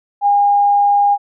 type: tone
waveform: sine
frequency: 812 Hz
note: G#5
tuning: 39 cents flat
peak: -9 dBFS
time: 0.21-1.18 s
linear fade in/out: 50 ms
effects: none